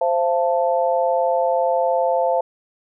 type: chord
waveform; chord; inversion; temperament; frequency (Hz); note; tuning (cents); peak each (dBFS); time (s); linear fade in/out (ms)
sine; F major; second; equal with one note detuned; 523.3 / 682.1 / 880; C5 / F5 / A5; 0 / -41 / 0; -19 / -20 / -23; 0.01-2.41; 5
effects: none